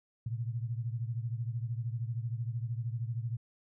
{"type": "beating tone pair", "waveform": "sine", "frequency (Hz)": [114, 127], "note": ["A#2", "B2"], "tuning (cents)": [-38, 49], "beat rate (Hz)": 13, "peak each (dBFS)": [-34, -38], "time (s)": [0.26, 3.37], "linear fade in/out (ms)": 5, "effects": []}